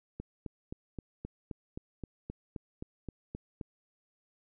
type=click train; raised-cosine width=3 ms; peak=-26 dBFS; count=14; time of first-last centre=0.2-3.612 s; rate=3.81 Hz; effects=none